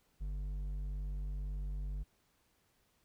sine tone with hard clipping, 49 Hz, G1, in tune, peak -38 dBFS, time 0.2-2.04 s, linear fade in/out 20 ms, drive 6 dB, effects pink hiss -74 dBFS RMS until 3.04 s

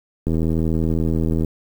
click train, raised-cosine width 3 ms, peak -9 dBFS, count 96, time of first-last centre 0.27-1.447 s, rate 80.7 Hz, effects 7-bit

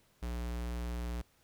square tone, 59.5 Hz, A#1, 36 cents sharp, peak -36 dBFS, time 0.22-1.22 s, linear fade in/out 10 ms, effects pink hiss -69 dBFS RMS until 1.43 s

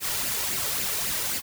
white noise with flanger, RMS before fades -28 dBFS, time 0-1.42 s, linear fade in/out 50 ms, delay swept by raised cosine 0.41 to 2.21 ms, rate 3.7 Hz, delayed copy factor +0.55, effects none

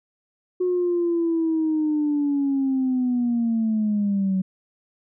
sine linear sweep, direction down, 365 to 186.3 Hz, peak -18 dBFS, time 0.6-4.42 s, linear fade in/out 10 ms, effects tanh soft clip ceiling -15 dBFS

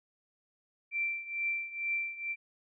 sine tone with tremolo, 2349 Hz, D7, in tune, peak -28 dBFS, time 0.91-2.36 s, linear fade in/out 50 ms, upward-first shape triangle, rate 2.2 Hz, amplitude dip 85%, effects none

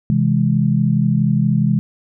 sine chord, C augmented, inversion none, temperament equal with one note detuned, 130.81 / 163.11 / 207.7 Hz, C3 / E3 / G#3, 0 / -18 / 0 cents, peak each -17 dBFS, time 0.1-1.79 s, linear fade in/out 0 ms, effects none

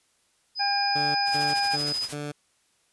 sine tone, 5010 Hz, D#8, 11 cents sharp, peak -26 dBFS, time 0.55-2.09 s, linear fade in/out 50 ms
harmonic tone, 805 Hz, G5, 46 cents sharp, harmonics 1 / 2 / 3, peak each -25 / -31 / -35 dBFS, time 0.59-1.77 s, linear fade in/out 20 ms
15% pulse tone bursts, 146.83 Hz, D3, in tune, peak -25 dBFS, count 4, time 0.95-2.32 s, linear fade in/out 10 ms, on 200 ms, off 190 ms
white noise with tremolo, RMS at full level -35 dBFS, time 1.25-2.17 s, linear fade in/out 50 ms, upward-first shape sine, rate 13 Hz, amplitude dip 65%
effects white hiss -67 dBFS RMS until 2.92 s + resampled to 24000 Hz

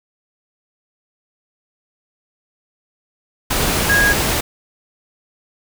sine tone in noise, 1645 Hz, G#6, 17 cents flat, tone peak -12 dBFS, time 3.89-4.13 s, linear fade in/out 10 ms, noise pink, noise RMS -18 dBFS, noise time 3.5-4.41 s, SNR +3 dB, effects none

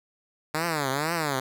5% pulse tone with vibrato, 150.2 Hz, D3, 39 cents sharp, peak -14 dBFS, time 0.54-1.4 s, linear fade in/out 5 ms, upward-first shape triangle, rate 2.1 Hz, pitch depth 260 cents each way, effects none

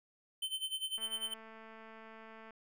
square tone with tremolo, 3077 Hz, G7, 33 cents flat, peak -34 dBFS, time 0.42-1.34 s, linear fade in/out 5 ms, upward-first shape sine, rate 10 Hz, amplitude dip 85%
click train, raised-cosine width 0.5 ms, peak -39 dBFS, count 340, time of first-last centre 0.98-2.507 s, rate 222 Hz
effects none

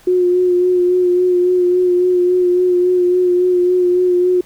sine tone with vibrato, 360 Hz, F#4, 47 cents flat, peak -10 dBFS, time 0.07-4.41 s, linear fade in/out 5 ms, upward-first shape sine, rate 3.6 Hz, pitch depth 23 cents each way, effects pink hiss -47 dBFS RMS until 4.45 s

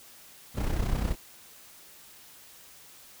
brown noise with amplitude modulation, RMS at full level -25 dBFS, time 0.54-1.16 s, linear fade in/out 50 ms, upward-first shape sine, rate 31.7 Hz, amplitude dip 65%, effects white hiss -52 dBFS RMS until 3.2 s

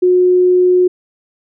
sine tone, 362.7 Hz, F#4, 34 cents flat, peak -7 dBFS, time 0.02-0.88 s, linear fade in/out 10 ms, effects none

